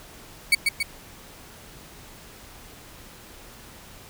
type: tone with echo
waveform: 35% pulse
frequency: 2241 Hz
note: C#7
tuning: 18 cents sharp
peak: -12 dBFS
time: 0.52-0.55 s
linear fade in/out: 5 ms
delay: 140 ms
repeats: 2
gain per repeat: -4 dB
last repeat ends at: 0.83 s
effects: pink hiss -46 dBFS RMS until 4.09 s